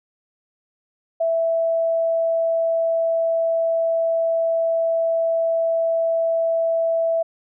sine tone, 660 Hz, E5, 2 cents sharp, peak -17 dBFS, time 1.2-7.23 s, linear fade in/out 10 ms, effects none

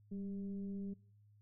sine tone with frequency modulation, 196 Hz, G3, in tune, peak -40 dBFS, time 0.11-0.94 s, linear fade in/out 10 ms, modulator 204 Hz, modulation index 0.49, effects noise-tail reverb RT60 0.6 s tail -24 dB re dry + added 104 Hz sine -63 dBFS peak until 1.41 s

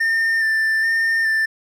triangle tone with vibrato, 1794 Hz, A6, 33 cents sharp, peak -14 dBFS, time 0-1.46 s, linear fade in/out 10 ms, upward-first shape square, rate 1.2 Hz, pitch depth 18 cents each way, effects none

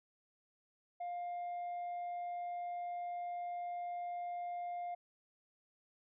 sine tone, 704 Hz, F5, 14 cents sharp, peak -36 dBFS, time 1-4.95 s, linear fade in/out 10 ms, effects tanh soft clip ceiling -38 dBFS

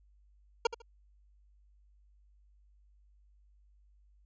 25% pulse tone with echo, 466.2 Hz, A#4, in tune, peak -20 dBFS, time 0.65-0.67 s, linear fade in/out 5 ms, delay 75 ms, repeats 2, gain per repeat -13 dB, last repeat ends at 0.82 s, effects added 50 Hz sine -61 dBFS peak until 4.25 s + resampled to 16000 Hz

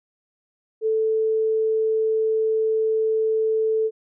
sine tone, 440 Hz, A4, in tune, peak -18 dBFS, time 0.81-3.91 s, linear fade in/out 50 ms, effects none

